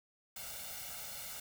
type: noise with comb filter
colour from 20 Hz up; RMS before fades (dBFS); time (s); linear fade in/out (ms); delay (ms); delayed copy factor
white; -45; 0.36-1.4; 5; 1.4; +0.8
effects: none